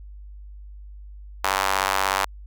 sawtooth tone with high-pass filter, 96.5 Hz, G2, 27 cents flat, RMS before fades -23 dBFS, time 1.44-2.25 s, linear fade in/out 0 ms, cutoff 960 Hz, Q 1.8, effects added 50 Hz sine -38 dBFS peak until 2.46 s

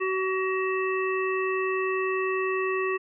harmonic tone, 377.5 Hz, F#4, 35 cents sharp, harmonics 1 / 3 / 5 / 7, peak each -26 / -31 / -33 / -34 dBFS, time 0-2.98 s, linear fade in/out 20 ms, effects none

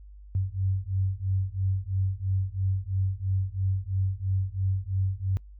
sine beating tone pair, 94 / 97 Hz, F#2 / G2, +28 / -18 cents, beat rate 3 Hz, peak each -28 dBFS, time 0.35-5.37 s, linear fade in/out 0 ms, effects noise-tail reverb RT60 0.1 s tail -23 dB re dry + added 50 Hz sine -44 dBFS peak until 5.59 s

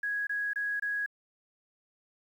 sine tone bursts, 1661.2 Hz, G#6, in tune, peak -29 dBFS, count 4, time 0.03-1.062 s, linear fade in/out 5 ms, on 240 ms, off 24 ms, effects 10-bit

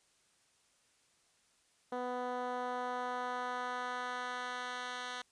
10% pulse tone with band-pass filter sweep, 248.4 Hz, B3, 10 cents sharp, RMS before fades -39 dBFS, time 1.92-5.22 s, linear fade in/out 5 ms, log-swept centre 510 to 2700 Hz, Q 0.89, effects white hiss -71 dBFS RMS until 5.31 s + resampled to 22050 Hz

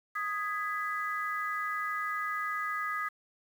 sine chord, G# minor, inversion second, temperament just, 1245.9 / 1661.2 / 1993.5 Hz, D#6 / G#6 / B6, +2 / 0 / +16 cents, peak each -33 / -37 / -38 dBFS, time 0.15-3.09 s, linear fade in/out 10 ms, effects 9-bit

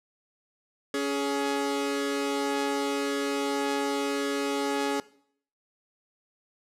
sawtooth tone pair together, 280.3 / 420 Hz, C#4 / G#4, +19 / +19 cents, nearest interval perfect fifth, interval 700 cents, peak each -25 dBFS, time 0.94-5 s, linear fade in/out 2 ms, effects noise-tail reverb RT60 0.6 s tail -19 dB re dry + low-pass 10000 Hz 12 dB/octave

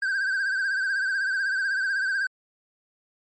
triangle tone with vibrato, 1568 Hz, G6, in tune, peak -21 dBFS, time 0.02-2.27 s, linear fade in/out 5 ms, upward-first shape triangle, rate 16 Hz, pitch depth 84 cents each way, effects MP3 32 kbps

